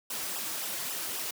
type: noise with flanger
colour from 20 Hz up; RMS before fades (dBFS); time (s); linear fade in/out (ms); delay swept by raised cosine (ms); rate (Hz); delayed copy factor
white; -35; 0.1-1.31; 5; 0.45 to 5.05; 3.7; -0.95
effects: high-pass 150 Hz 12 dB/octave